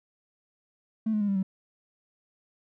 triangle tone with pitch steps, 220 / 212.1 / 204.6 / 197.25 / 190.2 Hz, A3 / G#3 / G#3 / G3 / F#3, 0 / +37 / -26 / +11 / +48 cents, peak -20 dBFS, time 1.06-1.43 s, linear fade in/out 10 ms, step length 74 ms, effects tanh soft clip ceiling -21 dBFS

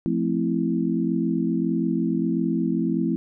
sine chord, F major seventh, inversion none, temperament equal, 174.61 / 220 / 261.6 / 329.6 Hz, F3 / A3 / C4 / E4, 0 / 0 / 0 / 0 cents, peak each -26 dBFS, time 0.06-3.16 s, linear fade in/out 0 ms, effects none

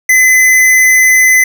square tone, 2027 Hz, B6, 45 cents sharp, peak -5 dBFS, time 0.09-1.44 s, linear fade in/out 5 ms, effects none

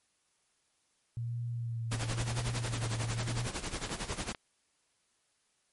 sine tone with vibrato, 116.5 Hz, A#2, 1 cent flat, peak -33 dBFS, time 1.17-3.47 s, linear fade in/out 0 ms, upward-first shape sine, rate 0.97 Hz, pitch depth 34 cents each way
pink noise with tremolo, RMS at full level -35 dBFS, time 1.91-4.33 s, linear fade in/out 10 ms, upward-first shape sine, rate 11 Hz, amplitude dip 75%
clicks, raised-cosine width 0.3 ms, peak -25 dBFS, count 4, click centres 2.182 / 3.84 / 3.894 / 4.348 s
effects white hiss -74 dBFS RMS until 5.72 s + MP3 48 kbps

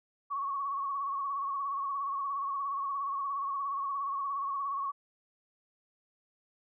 sine tone with vibrato, 1110 Hz, C#6, 2 cents sharp, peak -31 dBFS, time 0.3-4.92 s, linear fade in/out 20 ms, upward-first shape sine, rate 17 Hz, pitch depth 52 cents each way, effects none

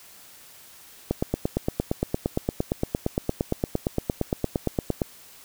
click train, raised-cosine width 2 ms, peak -9 dBFS, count 35, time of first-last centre 1.11-5.018 s, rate 8.7 Hz, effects white hiss -49 dBFS RMS until 5.44 s

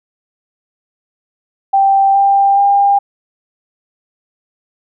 sine tone with pitch steps, 784 / 792.7 / 801.4 Hz, G5 / G5 / G5, 0 / +19 / +38 cents, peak -7 dBFS, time 1.73-2.99 s, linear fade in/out 10 ms, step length 420 ms, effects none

